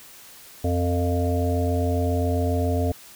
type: harmonic tone with a mistuned harmonic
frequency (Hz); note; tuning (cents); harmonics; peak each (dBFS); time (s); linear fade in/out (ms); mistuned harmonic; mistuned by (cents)
87.31; F2; 0; 1 / 3 / 5 / 7 / 8; -22 / -27 / -29 / -30 / -31; 0.64-2.92; 5; 5; +35
effects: white hiss -46 dBFS RMS until 3.15 s